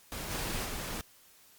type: noise with level steps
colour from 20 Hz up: pink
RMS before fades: -39 / -35 / -38 dBFS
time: 0.12-1.01 s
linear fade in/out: 0 ms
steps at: 0.3 / 0.64 s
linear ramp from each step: 20 ms
effects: white hiss -60 dBFS RMS until 1.58 s + Opus 48 kbps